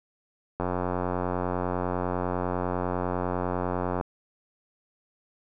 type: click train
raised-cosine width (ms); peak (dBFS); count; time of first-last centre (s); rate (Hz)
1; -14; 308; 0.6-4.011; 90
effects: none